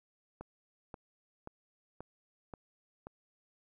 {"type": "click train", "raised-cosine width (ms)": 1, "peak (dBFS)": -30, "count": 6, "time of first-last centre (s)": [0.41, 3.07], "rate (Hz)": 1.88, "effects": ["12-bit"]}